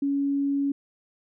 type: tone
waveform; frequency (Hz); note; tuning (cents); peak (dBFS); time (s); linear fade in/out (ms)
sine; 280; C#4; +18; -22; 0.02-0.72; 5
effects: none